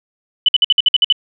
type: tone bursts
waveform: sine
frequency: 2995 Hz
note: F#7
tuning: 20 cents sharp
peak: -7 dBFS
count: 9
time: 0.46-1.125 s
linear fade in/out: 2 ms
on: 25 ms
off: 55 ms
effects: none